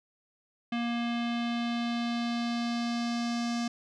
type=tone with low-pass filter sweep; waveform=square; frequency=236.1 Hz; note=A#3; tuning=22 cents sharp; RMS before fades=-31 dBFS; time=0.72-3.68 s; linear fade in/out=5 ms; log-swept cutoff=3000 to 5700 Hz; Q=2.2; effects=none